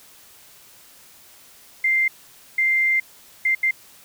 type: tone bursts at uneven times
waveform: sine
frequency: 2093 Hz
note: C7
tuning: in tune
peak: -16 dBFS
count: 4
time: 1.84-2.08 / 2.58-3 / 3.45-3.55 / 3.63-3.71 s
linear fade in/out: 5 ms
effects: white hiss -49 dBFS RMS until 4.04 s